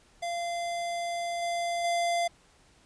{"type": "tone with level steps", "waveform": "square", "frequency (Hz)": 689, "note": "F5", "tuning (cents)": -24, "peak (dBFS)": [-31, -29, -26], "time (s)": [0.22, 2.28], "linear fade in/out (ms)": 10, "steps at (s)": [1.42, 1.84], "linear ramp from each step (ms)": 5, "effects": ["pink hiss -61 dBFS RMS until 2.85 s", "resampled to 22050 Hz"]}